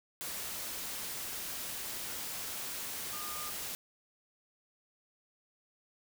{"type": "tone in noise", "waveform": "sine", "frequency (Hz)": 1214, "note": "D#6", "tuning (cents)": -43, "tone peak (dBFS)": -44, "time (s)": [3.13, 3.5], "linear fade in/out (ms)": 0, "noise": "white", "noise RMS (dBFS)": -40, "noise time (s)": [0.21, 3.75], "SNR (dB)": -7, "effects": []}